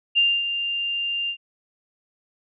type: tone with ADSR envelope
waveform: sine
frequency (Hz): 2794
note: F7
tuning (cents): 0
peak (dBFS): -14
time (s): 0.15-1.37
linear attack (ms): 27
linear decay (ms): 250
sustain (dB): -9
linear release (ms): 79
effects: none